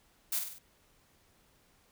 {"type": "noise with echo", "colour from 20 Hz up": "blue", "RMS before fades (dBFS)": -32, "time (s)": [0.32, 0.39], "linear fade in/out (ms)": 5, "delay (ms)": 49, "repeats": 4, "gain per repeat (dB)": -5, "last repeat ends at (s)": 0.586, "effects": ["pink hiss -67 dBFS RMS until 1.91 s"]}